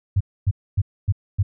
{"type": "tone bursts", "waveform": "sine", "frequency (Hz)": 98, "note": "G2", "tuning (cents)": 0, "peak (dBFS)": -14, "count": 5, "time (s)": [0.16, 1.43], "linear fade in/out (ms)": 10, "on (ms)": 46, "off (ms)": 260, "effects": []}